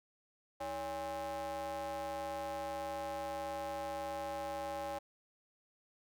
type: ring-modulated tone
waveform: square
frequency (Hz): 123.47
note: B2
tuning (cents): 0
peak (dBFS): -36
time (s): 0.6-4.99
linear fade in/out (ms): 10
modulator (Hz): 690
effects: none